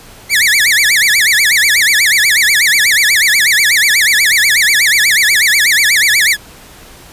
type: tone with vibrato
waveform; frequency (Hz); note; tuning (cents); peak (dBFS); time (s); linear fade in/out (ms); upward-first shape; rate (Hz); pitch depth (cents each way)
sawtooth; 1975.5; B6; 0; -4; 0.29-6.37; 50; sine; 8.2; 290
effects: pink hiss -37 dBFS RMS until 7.12 s + resampled to 32000 Hz